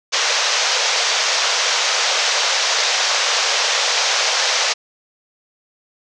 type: band-pass noise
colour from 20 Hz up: white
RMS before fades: -18 dBFS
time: 0.12-4.74 s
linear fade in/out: 20 ms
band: 460 to 6400 Hz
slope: 48 dB/octave
effects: none